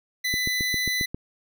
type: tone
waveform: 25% pulse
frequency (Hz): 2000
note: B6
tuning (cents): +21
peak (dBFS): -20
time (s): 0.24-1.06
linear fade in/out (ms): 10
type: click train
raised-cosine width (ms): 3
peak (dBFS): -18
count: 7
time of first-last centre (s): 0.34-1.145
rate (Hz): 7.45
effects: none